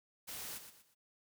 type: noise with echo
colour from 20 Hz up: white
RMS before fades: -45 dBFS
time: 0.27-0.59 s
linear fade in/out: 20 ms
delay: 120 ms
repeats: 3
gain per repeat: -9 dB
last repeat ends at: 0.95 s
effects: none